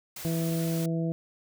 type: noise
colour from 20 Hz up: white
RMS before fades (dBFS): -40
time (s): 0.16-0.86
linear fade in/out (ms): 5
type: harmonic tone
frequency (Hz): 164.81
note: E3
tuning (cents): 0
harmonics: 1 / 2 / 3 / 4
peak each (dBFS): -27 / -33 / -37 / -39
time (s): 0.25-1.12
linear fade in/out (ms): 0
effects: none